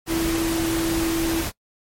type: tone in noise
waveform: sine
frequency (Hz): 329.6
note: E4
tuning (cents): 0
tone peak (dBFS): -21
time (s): 0.07-1.45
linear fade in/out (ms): 50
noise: pink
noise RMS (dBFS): -27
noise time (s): 0.06-1.52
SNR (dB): +3
effects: noise-tail reverb RT60 0.1 s tail -23 dB re dry + MP3 64 kbps